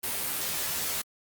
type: noise with comb filter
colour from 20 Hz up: white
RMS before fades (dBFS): -31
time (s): 0.03-1.02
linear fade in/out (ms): 10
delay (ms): 13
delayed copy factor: +0.95
effects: Opus 32 kbps